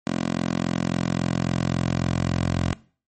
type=tone with high-pass filter sweep; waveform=10% pulse; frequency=43.65 Hz; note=F1; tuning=in tune; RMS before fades=-24 dBFS; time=0.07-2.73 s; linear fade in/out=0 ms; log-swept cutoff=220 to 90 Hz; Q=1.4; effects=noise-tail reverb RT60 0.4 s tail -21 dB re dry + MP3 32 kbps